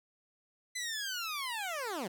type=linear sweep; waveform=15% pulse; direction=down; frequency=2033 to 164.81 Hz; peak=-29 dBFS; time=0.75-2.08 s; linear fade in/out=10 ms; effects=none